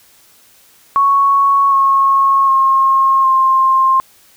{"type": "tone with pitch steps", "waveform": "sine", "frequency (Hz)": [1108.7, 1091.5, 1074.7, 1058], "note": ["C#6", "C#6", "C6", "C6"], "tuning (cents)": [0, -27, 46, 19], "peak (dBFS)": -8, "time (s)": [0.96, 4], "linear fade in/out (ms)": 0, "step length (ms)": 760, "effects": ["white hiss -48 dBFS RMS until 4.36 s"]}